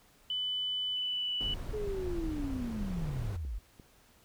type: tone with pitch glide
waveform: sine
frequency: 3000 to 2966 Hz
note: F#7 to F#7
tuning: +23 to +4 cents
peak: -31 dBFS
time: 0.3-1.54 s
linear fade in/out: 2 ms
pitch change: -19 cents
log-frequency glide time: 0.92-1.32 s
type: noise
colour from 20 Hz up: brown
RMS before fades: -38 dBFS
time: 1.4-3.37 s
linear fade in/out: 10 ms
type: linear sweep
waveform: sine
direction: down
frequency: 431.8 to 42.16 Hz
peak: -34 dBFS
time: 1.73-3.59 s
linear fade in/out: 10 ms
type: clicks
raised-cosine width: 3 ms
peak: -38 dBFS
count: 6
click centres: 2.123 / 2.276 / 2.645 / 2.706 / 3.45 / 3.798 s
effects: pink hiss -63 dBFS RMS until 4.24 s